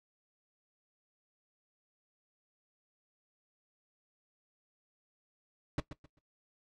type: noise with echo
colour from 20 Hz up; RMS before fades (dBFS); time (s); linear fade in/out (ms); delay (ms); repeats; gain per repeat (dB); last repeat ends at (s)
brown; -31; 5.78-5.8; 2; 130; 3; -12; 6.19
effects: noise-tail reverb RT60 0.1 s tail -17 dB re dry + low-pass 6000 Hz 12 dB/octave